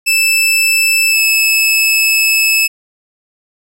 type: tone with pitch glide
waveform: sawtooth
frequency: 2637 to 2608 Hz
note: E7 to E7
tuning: 0 to -19 cents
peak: -6 dBFS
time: 0.06-2.68 s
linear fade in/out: 20 ms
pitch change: -19 cents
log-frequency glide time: 1.08-1.22 s
effects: none